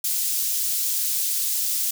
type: high-pass noise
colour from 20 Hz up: white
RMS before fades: -24 dBFS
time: 0.04-1.91 s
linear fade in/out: 5 ms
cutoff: 5100 Hz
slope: 12 dB/octave
effects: none